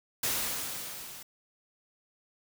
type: noise with level ramp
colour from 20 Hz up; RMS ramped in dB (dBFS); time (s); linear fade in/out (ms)
white; -29 to -46; 0.23-1.23; 5
effects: none